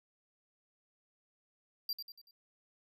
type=tone with echo; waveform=square; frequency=4727 Hz; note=D8; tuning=10 cents sharp; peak=-34 dBFS; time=1.89-1.93 s; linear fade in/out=2 ms; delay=95 ms; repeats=4; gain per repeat=-7 dB; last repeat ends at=2.31 s; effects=none

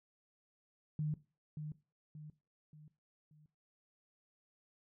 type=tone with echo; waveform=sine; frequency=151.9 Hz; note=D#3; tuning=41 cents flat; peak=-33 dBFS; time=0.99-1.14 s; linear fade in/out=2 ms; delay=580 ms; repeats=4; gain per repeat=-7 dB; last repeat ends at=3.46 s; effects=noise-tail reverb RT60 0.3 s tail -17 dB re dry

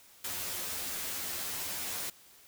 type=noise with comb filter; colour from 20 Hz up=white; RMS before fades=-37 dBFS; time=0.24-2.1 s; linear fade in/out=5 ms; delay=11 ms; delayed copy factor=+0.9; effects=white hiss -58 dBFS RMS until 2.47 s

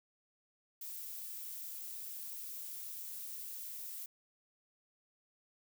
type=noise; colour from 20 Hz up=violet; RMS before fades=-45 dBFS; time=0.81-4.06 s; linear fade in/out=5 ms; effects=none

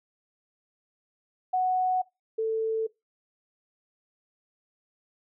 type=tone pair in turn; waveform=sine; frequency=740 / 444.1 Hz; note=F#5 / A4; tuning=0 / +16 cents; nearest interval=major sixth; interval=884 cents; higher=first; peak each=-22 / -24 dBFS; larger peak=first; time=1.53-2.02 / 2.38-2.87 s; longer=neither; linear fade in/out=10 ms; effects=noise-tail reverb RT60 0.2 s tail -21 dB re dry

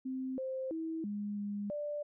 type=tone with pitch steps; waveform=sine; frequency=260.8 / 524 / 323.5 / 205.9 / 204.1 / 589 Hz; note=C4 / C5 / E4 / G#3 / G#3 / D5; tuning=-5 / +2 / -32 / -15 / -30 / +5 cents; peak=-35 dBFS; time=0.05-2.03 s; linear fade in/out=10 ms; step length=330 ms; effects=none

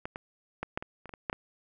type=clicks; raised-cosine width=0.5 ms; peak=-20 / -22 / -18 / -15 / -24 / -29 / -29 / -27 / -15 / -18 dBFS; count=10; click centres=0.055 / 0.159 / 0.63 / 0.775 / 0.825 / 1.057 / 1.093 / 1.138 / 1.298 / 1.329 s; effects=none

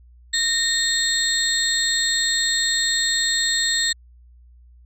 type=tone cluster; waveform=sine; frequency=1841 / 3676 / 4212 / 7680 Hz; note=A#6 / A#7 / C8 / B8; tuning=-22 / -25 / +11 / -49 cents; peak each=-23 dBFS; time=0.33-3.93 s; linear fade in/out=10 ms; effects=tanh soft clip ceiling -11 dBFS + added 60 Hz sine -46 dBFS peak until 4.85 s

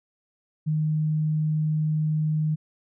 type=tone; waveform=sine; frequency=154.5 Hz; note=D#3; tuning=12 cents flat; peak=-21 dBFS; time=0.66-2.56 s; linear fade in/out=20 ms; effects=none

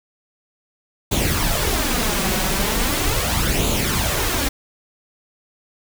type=noise with flanger; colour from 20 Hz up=pink; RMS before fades=-20 dBFS; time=1.11-4.49 s; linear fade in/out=10 ms; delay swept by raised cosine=0.28 to 5.38 ms; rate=0.39 Hz; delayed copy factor=+0.6; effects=none

